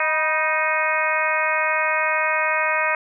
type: harmonic tone with a mistuned harmonic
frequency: 311.1 Hz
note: D#4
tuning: in tune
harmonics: 2 / 3 / 4 / 5 / 6 / 7 / 8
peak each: -26 / -26 / -26 / -26 / -26 / -26 / -26 dBFS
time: 0-2.95 s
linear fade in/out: 2 ms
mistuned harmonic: 3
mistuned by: +54 cents
effects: none